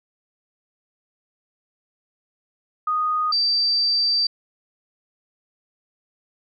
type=tone pair in turn; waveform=sine; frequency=1240 / 4663 Hz; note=D#6 / D8; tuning=-6 / -13 cents; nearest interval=octave + major seventh; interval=2293 cents; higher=second; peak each=-19 / -17 dBFS; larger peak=second; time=2.87-3.32 / 3.32-4.27 s; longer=second; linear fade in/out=5 ms; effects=none